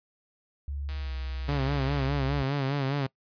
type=tone with pitch glide; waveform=sine; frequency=70.7 to 64.46 Hz; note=C#2 to C2; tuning=+35 to -25 cents; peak=-31 dBFS; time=0.68-2.43 s; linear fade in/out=0 ms; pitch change=-160 cents; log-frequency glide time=1-1.12 s
type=click train; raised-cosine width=0.2 ms; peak=-28 dBFS; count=187; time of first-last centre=0.89-2.06 s; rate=159 Hz
type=tone with vibrato; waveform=sawtooth; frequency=138.4 Hz; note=C#3; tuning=2 cents flat; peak=-22 dBFS; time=1.48-3.07 s; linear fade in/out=10 ms; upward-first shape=sine; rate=4.9 Hz; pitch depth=79 cents each way
effects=noise-tail reverb RT60 0.1 s tail -22 dB re dry + resampled to 11025 Hz